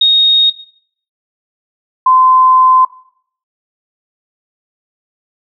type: tone pair in turn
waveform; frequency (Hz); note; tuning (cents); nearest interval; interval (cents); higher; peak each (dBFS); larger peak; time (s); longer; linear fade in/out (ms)
sine; 3729 / 1030.2; A#7 / C6; 0 / -27; octave + minor seventh; 2227; first; -5; neither; 0.01-0.5 / 2.06-2.85; second; 5
effects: noise-tail reverb RT60 0.6 s tail -17 dB re dry